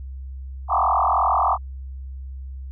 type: tone with frequency modulation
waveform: sine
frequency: 962 Hz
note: B5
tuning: 46 cents flat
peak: -16 dBFS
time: 0.68-1.58 s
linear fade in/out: 50 ms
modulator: 42.8 Hz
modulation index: 6
effects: added 66 Hz sine -31 dBFS peak until 2.71 s